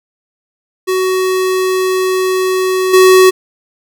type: tone with level steps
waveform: square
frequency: 373.5 Hz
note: F#4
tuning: 16 cents sharp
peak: -12 / -4 dBFS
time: 0.87-3.31 s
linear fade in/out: 20 ms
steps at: 2.93 s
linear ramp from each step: 10 ms
effects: none